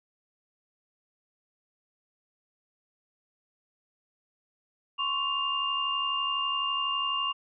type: tone cluster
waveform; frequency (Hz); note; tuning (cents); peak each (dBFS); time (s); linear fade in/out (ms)
sine; 1047 / 1119 / 2803; C6 / C#6 / F7; +1 / +16 / +6; -35 / -31 / -29; 4.98-7.33; 20
effects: none